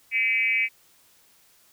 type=tone with frequency modulation; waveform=sine; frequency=2300 Hz; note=D7; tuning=37 cents flat; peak=-20 dBFS; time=0.11-0.69 s; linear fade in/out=50 ms; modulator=238 Hz; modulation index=1; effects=white hiss -59 dBFS RMS until 1.72 s